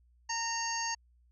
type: harmonic tone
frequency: 920 Hz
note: A#5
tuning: 23 cents flat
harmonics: 1 / 2 / 3 / 5 / 6 / 7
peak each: -36 / -39 / -44 / -39 / -45 / -37 dBFS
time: 0.29-0.95 s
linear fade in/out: 10 ms
effects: added 60 Hz sine -62 dBFS peak until 1.31 s